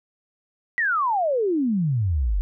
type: exponential sweep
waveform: sine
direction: down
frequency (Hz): 1975.5 to 42.83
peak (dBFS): -19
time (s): 0.78-2.41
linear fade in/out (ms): 0
effects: none